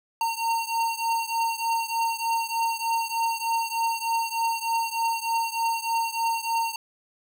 square beating tone pair, 914 / 917.3 Hz, A#5 / A#5, -34 / -28 cents, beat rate 3.3 Hz, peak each -27 / -29 dBFS, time 0.21-6.76 s, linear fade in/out 2 ms, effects none

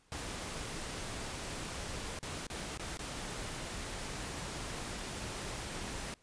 pink noise with dropouts, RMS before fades -41 dBFS, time 0.12-6.14 s, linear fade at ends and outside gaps 0 ms, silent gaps 2.189-2.229 / 2.468-2.501 / 2.774-2.796 / 2.972-2.992 s, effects pink hiss -68 dBFS RMS until 6.22 s + resampled to 22050 Hz

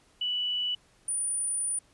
sine tone pair in turn, 2960 / 9435 Hz, F#7 / D9, 0 / +7 cents, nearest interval octave + minor sixth, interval 2007 cents, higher second, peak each -27 dBFS, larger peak neither, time 0.21-0.75 / 1.08-1.79 s, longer second, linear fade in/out 5 ms, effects pink hiss -63 dBFS RMS until 1.93 s + resampled to 24000 Hz

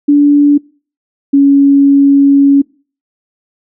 sine tone pair in turn, 289.2 / 279.3 Hz, D4 / C#4, -27 / +13 cents, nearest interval minor second, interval 60 cents, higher first, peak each -3 dBFS, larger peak neither, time 0.08-0.58 / 1.33-2.62 s, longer second, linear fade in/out 10 ms, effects noise-tail reverb RT60 0.4 s tail -24 dB re dry

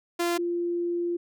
sawtooth / sine tone pair in turn, 344.7 / 346.3 Hz, F4 / F4, -23 / -15 cents, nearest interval unison, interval 8 cents, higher second, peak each -20 / -25 dBFS, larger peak first, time 0.19-0.38 / 0.38-1.17 s, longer second, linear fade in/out 10 ms, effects none

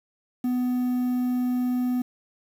triangle tone with quantisation, 249.1 Hz, B3, 15 cents sharp, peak -20 dBFS, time 0.44-2.02 s, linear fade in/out 5 ms, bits 8, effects none

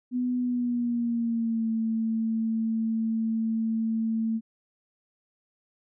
sine tone with pitch glide, 248.4 to 223.9 Hz, B3 to A3, +10 to +30 cents, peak -24 dBFS, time 0.11-4.41 s, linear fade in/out 50 ms, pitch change -180 cents, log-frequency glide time 0.38-1.7 s, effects none

